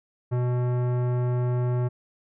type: tone with tanh clipping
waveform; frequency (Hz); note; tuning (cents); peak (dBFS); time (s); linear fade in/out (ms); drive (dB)
sine; 123.47; B2; 0; -24; 0.31-1.89; 20; 17
effects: none